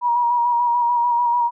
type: tone with vibrato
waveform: sine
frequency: 957 Hz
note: A#5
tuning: 45 cents sharp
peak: -15 dBFS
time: 0.01-1.51 s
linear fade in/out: 50 ms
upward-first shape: square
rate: 6.8 Hz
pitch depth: 24 cents each way
effects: none